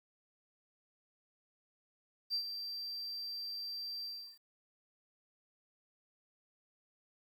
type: tone with ADSR envelope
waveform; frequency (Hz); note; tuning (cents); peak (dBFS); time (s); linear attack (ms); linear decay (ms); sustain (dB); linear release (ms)
triangle; 4699; D8; 0; -28; 2.3-4.39; 42; 83; -10; 350
effects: tanh soft clip ceiling -29 dBFS + 11-bit